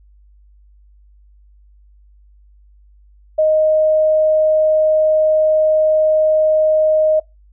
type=tone; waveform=sine; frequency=622.3 Hz; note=D#5; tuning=in tune; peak=-10 dBFS; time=3.38-7.2 s; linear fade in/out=10 ms; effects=noise-tail reverb RT60 0.2 s tail -23 dB re dry + added 50 Hz sine -45 dBFS peak until 7.52 s